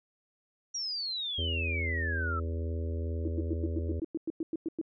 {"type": "exponential sweep", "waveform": "sine", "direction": "down", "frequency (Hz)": [5770, 1292], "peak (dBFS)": -32, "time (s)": [0.74, 2.4], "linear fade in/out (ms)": 10}
{"type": "harmonic tone", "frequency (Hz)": 82.3, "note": "E2", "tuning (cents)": -2, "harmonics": [1, 3, 4, 5, 6, 7], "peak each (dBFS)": [-31, -43, -45, -43, -47, -48], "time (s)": [1.38, 4], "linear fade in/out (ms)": 5}
{"type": "tone bursts", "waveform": "sine", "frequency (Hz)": 324.5, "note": "E4", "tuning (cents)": -27, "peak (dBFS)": -29, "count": 13, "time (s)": [3.25, 4.814], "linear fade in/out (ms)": 2, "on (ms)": 28, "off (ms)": 100}
{"effects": []}